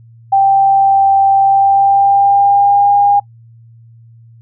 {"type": "tone with pitch glide", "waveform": "sine", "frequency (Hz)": [784, 809.8], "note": ["G5", "G#5"], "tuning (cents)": [0, -44], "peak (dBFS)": -6, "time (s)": [0.32, 3.2], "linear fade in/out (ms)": 10, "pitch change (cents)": 56, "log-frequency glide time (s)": [1.45, 2.95], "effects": ["noise-tail reverb RT60 0.1 s tail -23 dB re dry", "added 115 Hz sine -38 dBFS peak until 4.41 s"]}